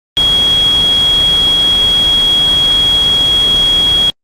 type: tone in noise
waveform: sine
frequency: 3300 Hz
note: G#7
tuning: 12 cents flat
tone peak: -7 dBFS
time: 0.17-4.1 s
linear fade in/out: 0 ms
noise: pink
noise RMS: -21 dBFS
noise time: 0.17-4.1 s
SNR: +11 dB
effects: low-pass 9000 Hz 12 dB/octave + Opus 32 kbps